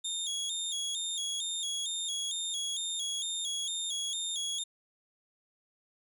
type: tone with vibrato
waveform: 25% pulse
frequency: 3485 Hz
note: A7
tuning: 17 cents flat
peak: -28 dBFS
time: 0.04-4.64 s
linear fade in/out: 10 ms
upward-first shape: square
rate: 2.2 Hz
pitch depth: 77 cents each way
effects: none